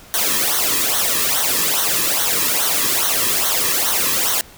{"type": "noise with flanger", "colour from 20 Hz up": "white", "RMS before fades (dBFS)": -18, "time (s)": [0.14, 4.41], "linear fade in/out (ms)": 0, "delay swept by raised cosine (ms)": [0.4, 1.4], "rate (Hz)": 2.4, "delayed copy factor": -0.75, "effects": ["pink hiss -43 dBFS RMS until 4.57 s"]}